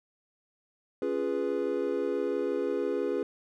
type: chord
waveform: triangle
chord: C# dominant seventh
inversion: none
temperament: equal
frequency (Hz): 277.2 / 349.2 / 415.3 / 493.9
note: C#4 / E#4 / G#4 / B4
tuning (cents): 0 / 0 / 0 / 0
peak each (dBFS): -33 / -32 / -29 / -31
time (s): 1.02-3.23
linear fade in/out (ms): 2
effects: none